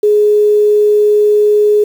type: tone with quantisation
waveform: sine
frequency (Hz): 418.7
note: G#4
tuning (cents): +14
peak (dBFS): -6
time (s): 0.03-1.84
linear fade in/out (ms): 5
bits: 6
effects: none